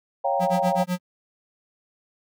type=chord; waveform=sine; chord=G half-diminished seventh; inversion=second; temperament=equal; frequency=554.4 / 698.5 / 784 / 932.3 Hz; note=Db5 / F5 / G5 / Bb5; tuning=0 / 0 / 0 / 0 cents; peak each=-25 / -26 / -25 / -29 dBFS; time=0.24-0.84 s; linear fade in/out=10 ms
type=tone with tremolo; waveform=square; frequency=180.2 Hz; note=F#3; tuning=45 cents flat; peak=-22 dBFS; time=0.39-1 s; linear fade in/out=50 ms; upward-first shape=sine; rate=7.9 Hz; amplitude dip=100%
effects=none